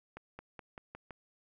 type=accelerating click train; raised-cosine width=0.5 ms; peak=-30 dBFS; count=6; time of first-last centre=0.17-1.108 s; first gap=220 ms; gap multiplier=0.92; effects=none